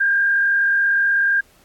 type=tone with frequency modulation; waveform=sine; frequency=1603 Hz; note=G6; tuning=38 cents sharp; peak=-14 dBFS; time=0-1.41 s; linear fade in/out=10 ms; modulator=43.6 Hz; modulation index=0.64; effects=pink hiss -55 dBFS RMS until 1.64 s + AAC 64 kbps